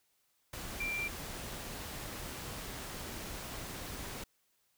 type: tone in noise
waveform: sine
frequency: 2364 Hz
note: D7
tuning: 11 cents sharp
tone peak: -34 dBFS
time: 0.8-1.08 s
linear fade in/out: 5 ms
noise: pink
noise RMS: -43 dBFS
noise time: 0.53-4.24 s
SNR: +6 dB
effects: white hiss -75 dBFS RMS until 4.77 s